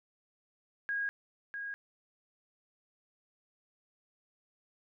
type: tone pair in turn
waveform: sine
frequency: 1638 / 1638 Hz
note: G#6 / G#6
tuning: -24 / -24 cents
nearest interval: unison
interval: 0 cents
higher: neither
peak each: -31 / -37 dBFS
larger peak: first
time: 0.89-1.09 / 1.54-1.74 s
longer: neither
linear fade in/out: 0 ms
effects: none